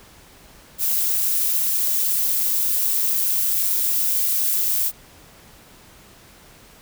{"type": "noise with amplitude modulation", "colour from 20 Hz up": "violet", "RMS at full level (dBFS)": -18, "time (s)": [0.78, 4.92], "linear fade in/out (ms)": 50, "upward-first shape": "sine", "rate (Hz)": 198, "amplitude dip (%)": 55, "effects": ["pink hiss -48 dBFS RMS until 6.81 s"]}